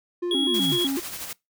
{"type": "tone with vibrato", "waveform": "triangle", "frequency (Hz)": 310, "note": "D#4", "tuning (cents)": -6, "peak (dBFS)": -22, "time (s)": [0.22, 1], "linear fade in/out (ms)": 10, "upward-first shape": "square", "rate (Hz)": 4, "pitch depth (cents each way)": 220}
{"type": "exponential sweep", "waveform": "sine", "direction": "down", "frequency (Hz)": [435.8, 123.47], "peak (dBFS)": -27, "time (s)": [0.3, 0.79], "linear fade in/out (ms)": 50}
{"type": "tone", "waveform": "triangle", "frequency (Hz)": 3322, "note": "G#7", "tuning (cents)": 0, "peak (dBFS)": -21, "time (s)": [0.31, 0.87], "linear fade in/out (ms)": 2}
{"type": "noise with tremolo", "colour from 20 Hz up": "white", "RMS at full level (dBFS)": -33, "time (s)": [0.54, 1.33], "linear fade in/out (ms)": 2, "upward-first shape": "sine", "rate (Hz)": 12, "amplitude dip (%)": 45}
{"effects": ["noise-tail reverb RT60 0.2 s tail -24 dB re dry"]}